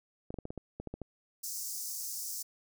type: clicks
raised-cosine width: 2 ms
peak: -26 dBFS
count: 10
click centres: 0.305 / 0.342 / 0.387 / 0.454 / 0.505 / 0.577 / 0.8 / 0.873 / 0.94 / 1.017 s
type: high-pass noise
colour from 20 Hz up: pink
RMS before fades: -39 dBFS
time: 1.43-2.43 s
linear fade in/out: 10 ms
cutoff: 5200 Hz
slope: 48 dB/octave
effects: none